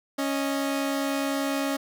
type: tone pair together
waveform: sawtooth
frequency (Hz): 276.3 / 622.3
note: C#4 / D#5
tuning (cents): -6 / 0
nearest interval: octave + major second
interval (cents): 1406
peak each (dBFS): -22 / -28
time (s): 0.18-1.77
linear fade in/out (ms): 10
effects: none